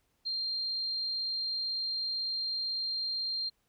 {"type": "tone", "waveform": "sine", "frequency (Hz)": 4186, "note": "C8", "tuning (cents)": 0, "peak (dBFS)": -31, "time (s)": [0.25, 3.5], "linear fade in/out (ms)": 20, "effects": ["pink hiss -75 dBFS RMS until 3.68 s"]}